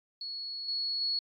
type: tone with level steps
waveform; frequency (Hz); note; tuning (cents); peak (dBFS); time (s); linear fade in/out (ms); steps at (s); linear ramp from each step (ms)
sine; 4364; C#8; -28; -36 / -30 / -28; 0.21-1.19; 2; 0.68 / 1.01; 5
effects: AAC 64 kbps